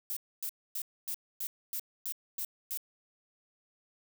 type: noise bursts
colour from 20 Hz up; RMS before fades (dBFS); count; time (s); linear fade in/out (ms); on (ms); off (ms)
violet; -36; 9; 0.1-2.774; 0; 66; 260
effects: none